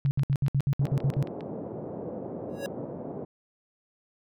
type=tone bursts; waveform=sine; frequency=138.59 Hz; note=C#3; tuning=in tune; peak=-21 dBFS; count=10; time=0.05-1.226 s; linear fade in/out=0 ms; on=60 ms; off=64 ms
type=click train; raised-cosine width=0.3 ms; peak=-28 dBFS; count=11; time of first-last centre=0.06-1.408 s; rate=7.42 Hz
type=band-pass noise; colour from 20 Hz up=white; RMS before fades=-37 dBFS; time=0.81-3.25 s; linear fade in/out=5 ms; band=110 to 580 Hz; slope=24 dB/octave
type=tone with exponential growth; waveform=square; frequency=554.4 Hz; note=C#5; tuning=in tune; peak=-28 dBFS; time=2.49-2.66 s; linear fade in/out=0 ms; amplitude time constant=35 ms
effects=none